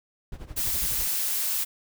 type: noise with tremolo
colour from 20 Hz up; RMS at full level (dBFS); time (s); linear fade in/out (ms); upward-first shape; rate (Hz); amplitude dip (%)
brown; -36; 0.32-1.08; 2; sine; 12; 80
type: noise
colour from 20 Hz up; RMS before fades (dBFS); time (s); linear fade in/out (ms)
blue; -27; 0.56-1.65; 20
effects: none